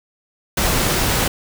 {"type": "noise", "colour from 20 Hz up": "pink", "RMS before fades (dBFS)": -18, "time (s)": [0.57, 1.28], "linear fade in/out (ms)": 5, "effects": []}